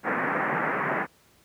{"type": "band-pass noise", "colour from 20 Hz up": "white", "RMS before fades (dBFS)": -27, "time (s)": [0.03, 1.07], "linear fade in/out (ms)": 50, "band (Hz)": [140, 2000], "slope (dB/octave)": 48, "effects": ["pink hiss -60 dBFS RMS until 1.44 s", "high-pass 60 Hz 12 dB/octave"]}